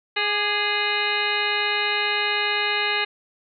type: harmonic tone with a mistuned harmonic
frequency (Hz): 415.3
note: G#4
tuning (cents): 0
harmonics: 1 / 2 / 3 / 4 / 5 / 6 / 7 / 9 / 10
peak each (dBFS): -31 / -30 / -32 / -28 / -27 / -28 / -28 / -31 / -33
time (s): 0.16-3.05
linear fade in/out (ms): 10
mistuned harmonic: 3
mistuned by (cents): -48
effects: none